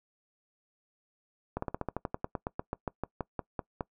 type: slowing click train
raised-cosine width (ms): 1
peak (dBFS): -18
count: 20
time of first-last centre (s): 1.57-3.808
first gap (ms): 54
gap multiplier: 1.08
effects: noise-tail reverb RT60 0.1 s tail -22 dB re dry